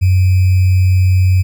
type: tone with sample-and-hold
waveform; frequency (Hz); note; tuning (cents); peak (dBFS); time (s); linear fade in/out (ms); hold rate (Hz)
sine; 92.5; F#2; 0; -7; 0.01-1.43; 20; 2450
effects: none